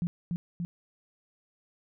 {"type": "tone with echo", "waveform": "sine", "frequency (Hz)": 172.8, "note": "F3", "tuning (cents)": -18, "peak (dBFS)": -26, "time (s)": [0.02, 0.07], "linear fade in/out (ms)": 0, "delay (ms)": 290, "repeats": 2, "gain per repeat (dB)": -2, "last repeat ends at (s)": 0.65, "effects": []}